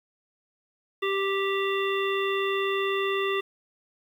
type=harmonic tone; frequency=392 Hz; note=G4; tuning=in tune; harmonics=1 / 3 / 5 / 7 / 9; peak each=-26 / -31 / -33 / -34 / -36 dBFS; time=1.02-3.41 s; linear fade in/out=10 ms; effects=9-bit